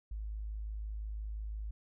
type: tone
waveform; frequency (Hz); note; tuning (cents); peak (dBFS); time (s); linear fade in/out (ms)
sine; 52.9; G#1; +33; -37; 0.11-1.71; 5
effects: none